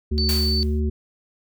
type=harmonic tone; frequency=74.6 Hz; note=D2; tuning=28 cents sharp; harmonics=1 / 3 / 5; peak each=-20 / -27 / -30 dBFS; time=0.11-0.9 s; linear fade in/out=10 ms
type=tone; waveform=sine; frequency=4518 Hz; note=C#8; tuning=32 cents sharp; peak=-22 dBFS; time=0.18-0.63 s; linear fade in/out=0 ms
type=noise with exponential decay; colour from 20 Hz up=white; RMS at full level=-26 dBFS; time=0.29-0.8 s; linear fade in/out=0 ms; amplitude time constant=110 ms
effects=none